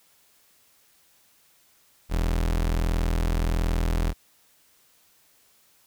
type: tone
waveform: 35% pulse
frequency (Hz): 41.4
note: E1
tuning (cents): +8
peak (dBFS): -20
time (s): 2.09-4.14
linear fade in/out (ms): 50
effects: white hiss -61 dBFS RMS until 5.86 s